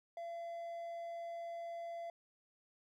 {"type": "tone", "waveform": "triangle", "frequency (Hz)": 679, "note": "F5", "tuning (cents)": -49, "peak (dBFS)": -40, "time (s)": [0.17, 2.1], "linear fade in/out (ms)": 2, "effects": []}